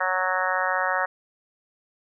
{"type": "harmonic tone", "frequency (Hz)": 185, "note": "F#3", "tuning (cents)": 0, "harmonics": [3, 4, 5, 6, 7, 8, 9, 10], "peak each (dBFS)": [-30, -30, -30, -30, -30, -30, -30, -30], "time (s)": [0, 1.06], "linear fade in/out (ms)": 10, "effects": []}